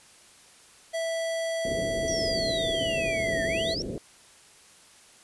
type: tone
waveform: square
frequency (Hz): 658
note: E5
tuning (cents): -3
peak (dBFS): -28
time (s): 0.93-3.75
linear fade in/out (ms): 20
type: low-pass noise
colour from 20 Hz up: white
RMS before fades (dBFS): -34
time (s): 1.65-3.98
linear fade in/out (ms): 0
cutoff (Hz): 530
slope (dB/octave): 48
type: exponential two-way sweep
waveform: sine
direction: down then up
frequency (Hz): 5920 to 1760 to 5660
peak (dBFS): -30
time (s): 2.08-3.82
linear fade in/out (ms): 0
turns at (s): 3.44
effects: white hiss -54 dBFS RMS until 5.23 s + resampled to 24000 Hz